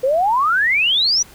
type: exponential sweep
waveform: sine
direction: up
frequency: 499.3 to 6050 Hz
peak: -13 dBFS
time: 0.03-1.23 s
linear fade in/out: 10 ms
effects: pink hiss -44 dBFS RMS until 1.34 s